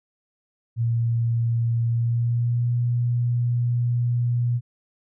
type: tone with pitch glide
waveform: sine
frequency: 116.54 to 120.58 Hz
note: A#2 to B2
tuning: 0 to -41 cents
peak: -19 dBFS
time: 0.76-4.61 s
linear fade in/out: 50 ms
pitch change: +59 cents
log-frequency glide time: 1.87-2.72 s
effects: none